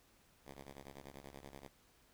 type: ring-modulated tone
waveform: 5% pulse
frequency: 69.3 Hz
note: C#2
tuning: in tune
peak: -38 dBFS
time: 0.45-1.68 s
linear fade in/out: 10 ms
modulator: 64.1 Hz
effects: pink hiss -69 dBFS RMS until 2.13 s